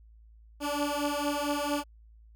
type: beating tone pair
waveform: 15% pulse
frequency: 288.1 / 292.5 Hz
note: D4 / D4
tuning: -33 / -7 cents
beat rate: 4.4 Hz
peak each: -25 dBFS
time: 0.6-1.84 s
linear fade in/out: 50 ms
effects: added 55 Hz sine -52 dBFS peak until 2.35 s